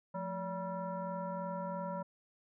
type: tone with frequency modulation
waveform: sine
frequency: 571 Hz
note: D5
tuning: 49 cents flat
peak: -36 dBFS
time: 0.14-2.03 s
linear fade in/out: 10 ms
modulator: 395 Hz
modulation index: 1.4
effects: none